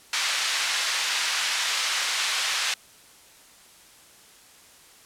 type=band-pass noise; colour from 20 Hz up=white; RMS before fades=-26 dBFS; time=0.13-2.74 s; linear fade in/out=2 ms; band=1200 to 4800 Hz; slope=12 dB/octave; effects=white hiss -52 dBFS RMS until 5.05 s + low-pass 11000 Hz 12 dB/octave